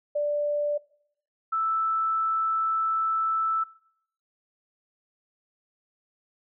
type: tone pair in turn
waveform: sine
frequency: 587.3 / 1318.4 Hz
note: D5 / E6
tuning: 0 / 0 cents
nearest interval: octave + major second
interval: 1400 cents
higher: second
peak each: -23 dBFS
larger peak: neither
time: 0.15-0.78 / 1.52-3.64 s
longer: second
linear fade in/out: 10 ms
effects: noise-tail reverb RT60 0.7 s tail -22 dB re dry